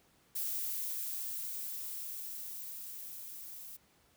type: noise with level ramp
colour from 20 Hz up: violet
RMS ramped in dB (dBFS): -36 to -48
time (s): 0.35-3.77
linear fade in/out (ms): 10
effects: pink hiss -68 dBFS RMS until 4.16 s + high-pass 60 Hz 12 dB/octave